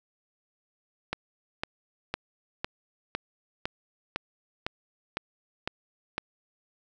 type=click train; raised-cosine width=0.3 ms; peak=-13 dBFS; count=11; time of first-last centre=1.13-6.181 s; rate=1.98 Hz; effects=none